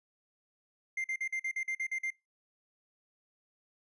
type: tone bursts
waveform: triangle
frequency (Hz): 2097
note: C7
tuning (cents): +3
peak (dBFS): -30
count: 10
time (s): 0.97-2.104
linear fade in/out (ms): 5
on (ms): 72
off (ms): 46
effects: noise-tail reverb RT60 0.2 s tail -21 dB re dry + resampled to 24000 Hz